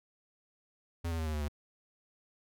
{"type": "tone with pitch steps", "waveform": "square", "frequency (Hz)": [84.4, 82.04, 79.76, 77.53, 75.37, 73.26], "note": ["E2", "E2", "D#2", "D#2", "D2", "D2"], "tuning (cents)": [41, -8, 43, -6, 45, -4], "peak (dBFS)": -33, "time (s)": [1.04, 1.484], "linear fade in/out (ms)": 10, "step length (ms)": 74, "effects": []}